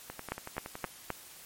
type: two click trains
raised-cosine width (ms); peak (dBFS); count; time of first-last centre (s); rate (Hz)
0.5; -24 / -17; 9 / 4; 0.1-0.848 / 0.32-1.103; 10.7 / 3.83
effects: white hiss -51 dBFS RMS until 1.45 s + MP3 64 kbps